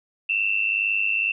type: tone pair together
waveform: sine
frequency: 2633 / 2735 Hz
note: E7 / F7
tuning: -3 / -37 cents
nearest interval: minor second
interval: 66 cents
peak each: -23 dBFS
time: 0.29-1.32 s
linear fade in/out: 5 ms
effects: none